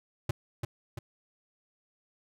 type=tone with echo; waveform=square; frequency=116.6 Hz; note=A#2; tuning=1 cent sharp; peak=-26 dBFS; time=0.29-0.31 s; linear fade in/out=5 ms; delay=340 ms; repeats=2; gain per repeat=-5 dB; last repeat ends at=0.99 s; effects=none